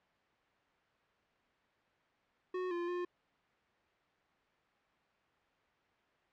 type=tone with pitch steps; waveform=square; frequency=366.7 / 346.5 / 354.7 Hz; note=F#4 / F4 / F4; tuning=-15 / -14 / +27 cents; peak=-36 dBFS; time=2.54-3.05 s; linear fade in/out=5 ms; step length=170 ms; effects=white hiss -71 dBFS RMS until 6.32 s + low-pass 2000 Hz 12 dB/octave